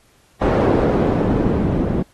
white noise with low-pass filter sweep, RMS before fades -17 dBFS, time 0.41-2.03 s, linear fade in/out 10 ms, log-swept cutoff 530 to 260 Hz, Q 0.98, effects pink hiss -56 dBFS RMS until 2.13 s + AAC 32 kbps

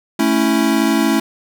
square chord, A major, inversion none, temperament equal, 220 / 277.2 / 329.6 Hz, A3 / C#4 / E4, 0 / 0 / 0 cents, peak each -18 dBFS, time 0.19-1.2 s, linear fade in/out 5 ms, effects none

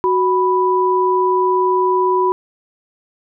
sine tone pair together, 370.8 / 988 Hz, F#4 / B5, +4 / 0 cents, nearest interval octave + perfect fourth, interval 1696 cents, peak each -15 dBFS, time 0.04-2.32 s, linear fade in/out 0 ms, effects none

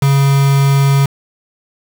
triangle tone with quantisation, 138.59 Hz, C#3, in tune, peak -6 dBFS, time 0.02-1.06 s, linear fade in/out 5 ms, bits 3, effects none

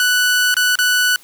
sawtooth tone with dropouts, 1484 Hz, F#6, 5 cents sharp, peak -9 dBFS, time 0-1.16 s, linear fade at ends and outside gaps 1 ms, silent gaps 0.542-0.567 / 0.755-0.788 s, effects white hiss -46 dBFS RMS until 1.23 s

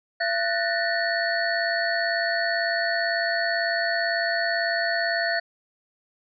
sine tone cluster, 677 / 1482 / 1784 / 1882 / 4415 Hz, E5 / F#6 / A6 / A#6 / C#8, +46 / +2 / +23 / +16 / -8 cents, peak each -26 / -30 / -27 / -31 / -31 dBFS, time 0.2-5.4 s, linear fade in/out 10 ms, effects none

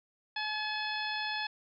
harmonic tone, 855 Hz, A5, 50 cents flat, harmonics 1 / 2 / 3 / 4 / 5 / 6, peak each -38 / -37 / -40 / -40 / -42 / -45 dBFS, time 0.36-1.47 s, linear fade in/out 5 ms, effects none

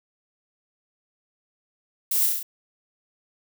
violet noise with echo, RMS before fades -24 dBFS, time 2.11-2.26 s, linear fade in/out 5 ms, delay 34 ms, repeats 5, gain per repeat -2 dB, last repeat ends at 2.43 s, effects none

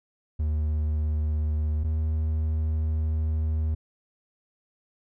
triangle tone pair in turn, 76.4 / 78.28 Hz, D#2 / D#2, -31 / +11 cents, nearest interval unison, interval 42 cents, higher second, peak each -21 dBFS, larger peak neither, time 0.39-1.84 / 1.84-3.75 s, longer second, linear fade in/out 10 ms, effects none

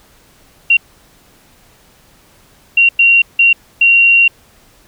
sine tone bursts at uneven times, 2754 Hz, F7, 25 cents flat, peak -5 dBFS, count 5, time 0.7-0.77 / 2.77-2.89 / 2.99-3.22 / 3.39-3.53 / 3.81-4.28 s, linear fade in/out 5 ms, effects pink hiss -48 dBFS RMS until 4.87 s

